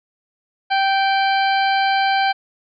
harmonic tone with a mistuned harmonic, 780 Hz, G5, 9 cents flat, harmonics 1 / 2 / 3 / 4 / 5 / 6, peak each -16 / -22 / -26 / -28 / -30 / -32 dBFS, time 0.7-2.33 s, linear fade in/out 20 ms, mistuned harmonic 5, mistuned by +82 cents, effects none

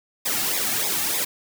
white noise with flanger, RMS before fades -24 dBFS, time 0.25-1.25 s, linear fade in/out 10 ms, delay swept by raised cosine 0.67 to 2.07 ms, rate 3.3 Hz, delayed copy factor -0.9, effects none

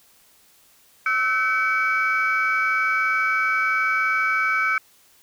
sine tone cluster, 1304 / 1525 / 2273 Hz, E6 / G6 / C#7, -19 / -48 / +43 cents, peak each -22 dBFS, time 1.06-4.78 s, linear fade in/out 2 ms, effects tanh soft clip ceiling -12 dBFS + white hiss -56 dBFS RMS until 5.22 s

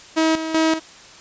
sawtooth tone with tremolo, 320 Hz, D#4, 49 cents sharp, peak -11 dBFS, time 0.16-0.8 s, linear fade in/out 20 ms, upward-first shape square, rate 2.6 Hz, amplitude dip 65%, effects white hiss -43 dBFS RMS until 1.2 s + resampled to 16000 Hz

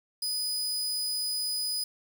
sawtooth tone, 4978 Hz, D#8, in tune, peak -26 dBFS, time 0.22-1.84 s, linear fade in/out 5 ms, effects 9-bit

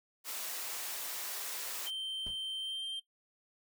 white high-pass noise, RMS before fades -40 dBFS, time 0.24-1.91 s, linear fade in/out 50 ms, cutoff 450 Hz, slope 12 dB/octave
triangle tone with pitch glide, 3122 to 3155 Hz, G7 to G7, -8 to +10 cents, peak -34 dBFS, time 1.86-3 s, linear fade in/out 10 ms, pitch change +18 cents, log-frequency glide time 2.59-2.8 s
brown noise with exponential decay, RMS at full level -42 dBFS, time 2.26-2.41 s, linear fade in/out 5 ms, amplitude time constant 32 ms
effects noise-tail reverb RT60 0.1 s tail -18 dB re dry

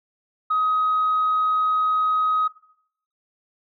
sine tone, 1261 Hz, D#6, 23 cents sharp, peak -17 dBFS, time 0.5-2.48 s, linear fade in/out 10 ms, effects noise-tail reverb RT60 0.7 s tail -19 dB re dry + tanh soft clip ceiling -14 dBFS

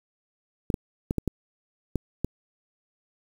clicks, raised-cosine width 3 ms, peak -12 dBFS, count 7, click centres 0.702 / 0.742 / 1.109 / 1.183 / 1.277 / 1.957 / 2.246 s, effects 7-bit

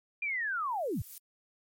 sine linear sweep, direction down, 2436 to 65.41 Hz, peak -30 dBFS, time 0.22-1.02 s, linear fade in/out 5 ms
violet noise with exponential growth, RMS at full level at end -42 dBFS, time 0.39-1.18 s, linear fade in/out 1 ms, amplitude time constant 170 ms
effects MP3 64 kbps

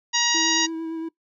harmonic tone, 950 Hz, A#5, 33 cents sharp, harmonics 1 / 2 / 3 / 4 / 5 / 6 / 7, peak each -27 / -27 / -27 / -27 / -27 / -27 / -27 dBFS, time 0.13-0.67 s, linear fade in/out 20 ms
triangle tone with vibrato, 325.3 Hz, E4, 23 cents flat, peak -25 dBFS, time 0.34-1.09 s, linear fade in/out 10 ms, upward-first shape sine, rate 8.8 Hz, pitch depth 18 cents each way
effects noise-tail reverb RT60 0.1 s tail -20 dB re dry

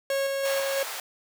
45% pulse tone with tremolo, 548 Hz, C#5, 20 cents flat, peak -24 dBFS, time 0.1-0.83 s, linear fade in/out 2 ms, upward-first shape square, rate 3 Hz, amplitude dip 25%
pink high-pass noise, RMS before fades -35 dBFS, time 0.45-1 s, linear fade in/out 2 ms, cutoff 610 Hz, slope 24 dB/octave
effects none

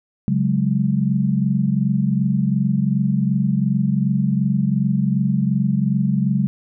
sine chord, C# suspended fourth, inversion none, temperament equal, 138.59 / 185 / 207.7 Hz, C#3 / F#3 / G#3, 0 / 0 / 0 cents, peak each -20 dBFS, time 0.28-6.47 s, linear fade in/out 0 ms, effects none

